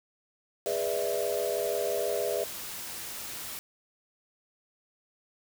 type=noise; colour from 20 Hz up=white; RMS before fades=-39 dBFS; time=0.66-3.59 s; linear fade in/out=0 ms
type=chord; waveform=sine; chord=E dominant seventh; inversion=first; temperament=just; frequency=412 / 494.4 / 593.3 / 659.3 Hz; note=G#4 / B4 / D5 / E5; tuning=-14 / +2 / +18 / 0 cents; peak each=-33 dBFS; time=0.66-2.44 s; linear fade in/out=2 ms
effects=none